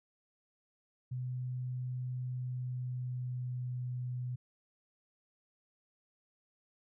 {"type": "tone with pitch glide", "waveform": "sine", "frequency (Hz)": [126.1, 124.65], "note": ["B2", "B2"], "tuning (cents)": [36, 16], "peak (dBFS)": -35, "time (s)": [1.11, 4.36], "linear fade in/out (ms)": 10, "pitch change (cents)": -20, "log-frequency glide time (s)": [2.24, 3.9], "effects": []}